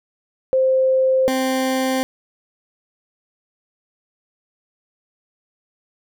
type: tone pair in turn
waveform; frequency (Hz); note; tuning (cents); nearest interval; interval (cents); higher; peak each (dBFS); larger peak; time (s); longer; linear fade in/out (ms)
sine / 20% pulse; 523.3 / 261.6; C5 / C4; 0 / 0; octave; 1200; first; -13; neither; 0.53-1.28 / 1.28-2.03; neither; 0
effects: none